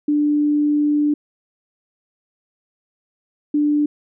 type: tone pair in turn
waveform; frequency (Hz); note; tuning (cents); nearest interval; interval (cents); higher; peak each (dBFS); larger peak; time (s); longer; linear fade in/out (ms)
sine; 295.4 / 295.4; D4 / D4; +10 / +10; unison; 0; neither; -14; neither; 0.08-1.14 / 3.54-3.86; first; 5
effects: none